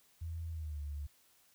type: tone with pitch glide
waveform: sine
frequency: 82.41 to 72.58 Hz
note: E2 to D2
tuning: 0 to -20 cents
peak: -38 dBFS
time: 0.21-1.07 s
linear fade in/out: 10 ms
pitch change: -220 cents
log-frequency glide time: 0.5-0.8 s
effects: white hiss -68 dBFS RMS until 1.54 s